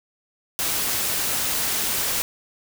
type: noise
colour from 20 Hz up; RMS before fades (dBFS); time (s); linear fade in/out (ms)
white; -24; 0.59-2.22; 0
effects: none